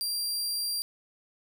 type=tone; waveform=sawtooth; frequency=4741 Hz; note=D8; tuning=16 cents sharp; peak=-26 dBFS; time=0.01-0.82 s; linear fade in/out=0 ms; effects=none